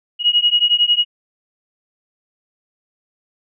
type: beating tone pair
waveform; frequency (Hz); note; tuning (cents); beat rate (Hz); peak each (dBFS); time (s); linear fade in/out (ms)
sine; 2889 / 2900; F#7 / F#7; -42 / -35; 11; -15; 0.19-1.05; 50
effects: none